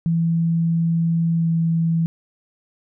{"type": "tone with pitch glide", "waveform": "sine", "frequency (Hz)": [166.2, 164.96], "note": ["E3", "E3"], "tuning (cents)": [15, 2], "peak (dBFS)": -16, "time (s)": [0.06, 2.06], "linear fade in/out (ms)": 0, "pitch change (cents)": -13, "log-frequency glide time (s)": [1.37, 1.47], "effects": []}